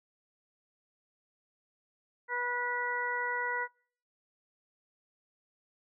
harmonic tone, 487.9 Hz, B4, 21 cents flat, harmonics 1 / 2 / 3 / 4, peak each -40 / -36 / -36 / -35 dBFS, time 2.28-3.68 s, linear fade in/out 50 ms, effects noise-tail reverb RT60 0.5 s tail -26 dB re dry

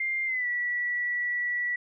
sine tone with pitch glide, 2100 to 1948.1 Hz, C7 to B6, +6 to -24 cents, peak -26 dBFS, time 0-1.76 s, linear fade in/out 5 ms, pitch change -130 cents, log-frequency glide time 0.26-0.47 s, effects none

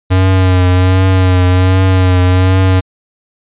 square tone with vibrato, 92.5 Hz, F#2, in tune, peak -7 dBFS, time 0.1-2.81 s, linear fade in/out 20 ms, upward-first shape triangle, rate 1.3 Hz, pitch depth 39 cents each way, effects resampled to 8000 Hz

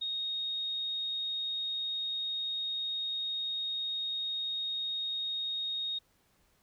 sine tone, 3729 Hz, A#7, in tune, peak -32 dBFS, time 0.01-5.99 s, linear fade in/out 10 ms, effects pink hiss -70 dBFS RMS until 6.62 s

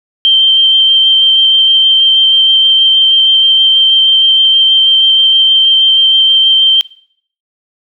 sine tone with vibrato, 3136 Hz, G7, in tune, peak -4 dBFS, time 0.25-6.81 s, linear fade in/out 0 ms, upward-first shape triangle, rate 6.3 Hz, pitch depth 11 cents each way, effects noise-tail reverb RT60 0.6 s tail -22 dB re dry

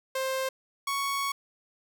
sawtooth tone pair in turn, 527 / 1111.8 Hz, C5 / C#6, +12 / +5 cents, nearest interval octave + minor second, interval 1293 cents, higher second, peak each -24 / -24 dBFS, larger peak neither, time 0.15-0.49 / 0.87-1.32 s, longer second, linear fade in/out 5 ms, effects none

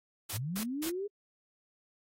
white noise bursts, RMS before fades -38 dBFS, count 3, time 0.29-0.902 s, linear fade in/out 10 ms, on 84 ms, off 180 ms
sine linear sweep, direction up, 92.5 to 418.6 Hz, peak -33 dBFS, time 0.33-1.08 s, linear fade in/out 20 ms
effects AAC 48 kbps

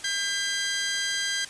15% pulse tone pair together, 1600 / 2010 Hz, G6 / B6, +35 / +30 cents, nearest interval major third, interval 395 cents, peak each -20 / -26 dBFS, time 0.04-1.45 s, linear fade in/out 5 ms, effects white hiss -43 dBFS RMS until 1.49 s + resampled to 22050 Hz

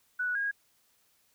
sine tone with pitch steps, 1481 / 1472 / 1630 / 1640 Hz, F#6 / F#6 / G#6 / G#6, +1 / -9 / -33 / -22 cents, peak -28 dBFS, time 0.19-0.514 s, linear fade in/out 10 ms, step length 81 ms, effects white hiss -69 dBFS RMS until 1.34 s

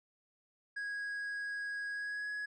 triangle tone with pitch glide, 1652 to 1678 Hz, G#6 to G#6, -10 to +17 cents, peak -35 dBFS, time 0.76-2.46 s, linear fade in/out 10 ms, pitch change +27 cents, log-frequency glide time 1.91-2.3 s, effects resampled to 22050 Hz

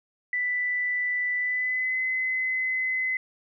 sine tone with pitch glide, 1982 to 2035 Hz, B6 to C7, +6 to -49 cents, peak -24 dBFS, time 0.33-3.17 s, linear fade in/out 2 ms, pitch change +45 cents, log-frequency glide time 1.37-1.99 s, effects none

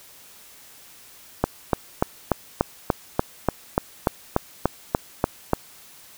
click train, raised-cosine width 1 ms, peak -3 dBFS, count 15, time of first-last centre 1.44-5.534 s, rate 3.42 Hz, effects white hiss -48 dBFS RMS until 6.17 s

